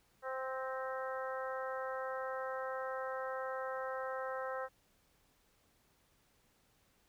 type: harmonic tone with a mistuned harmonic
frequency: 261.6 Hz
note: C4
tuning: in tune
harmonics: 2 / 3 / 4 / 5 / 6 / 7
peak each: -40 / -46 / -46 / -45 / -48 / -51 dBFS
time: 0.22-4.69 s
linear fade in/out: 50 ms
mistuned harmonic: 7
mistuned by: +28 cents
effects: pink hiss -72 dBFS RMS until 7.08 s